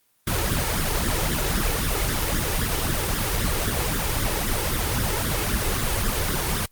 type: noise with flanger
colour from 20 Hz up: pink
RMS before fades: -23 dBFS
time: 0.27-6.66 s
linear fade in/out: 5 ms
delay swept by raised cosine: 0.56 to 2.36 ms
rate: 3.8 Hz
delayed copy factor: +0.8
effects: white hiss -65 dBFS RMS until 6.71 s + Opus 24 kbps